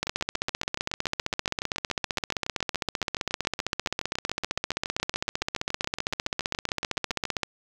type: two click trains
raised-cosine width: 0.2 ms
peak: -9 / -13 dBFS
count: 115 / 52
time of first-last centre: 0.03-7.433 / 0.07-7.253 s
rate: 15.4 / 7.1 Hz
effects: 7-bit